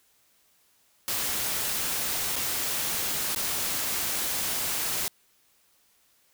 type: noise with dropouts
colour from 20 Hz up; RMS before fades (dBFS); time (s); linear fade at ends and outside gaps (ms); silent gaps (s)
white; -29; 1.08-5.08; 0; 2.357-2.363 / 3.348-3.361
effects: white hiss -65 dBFS RMS until 6.33 s